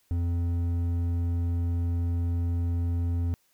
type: tone with hard clipping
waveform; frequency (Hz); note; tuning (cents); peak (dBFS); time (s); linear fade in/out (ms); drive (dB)
triangle; 86; F2; -26; -26; 0.11-3.34; 0; 10
effects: white hiss -68 dBFS RMS until 3.53 s